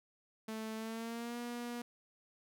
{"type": "tone with pitch glide", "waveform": "sawtooth", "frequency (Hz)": [220, 239.9], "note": ["A3", "A#3"], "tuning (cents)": [0, 50], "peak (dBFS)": -36, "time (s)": [0.48, 1.82], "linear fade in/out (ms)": 5, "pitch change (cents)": 150, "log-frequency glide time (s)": [0.76, 1.38], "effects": []}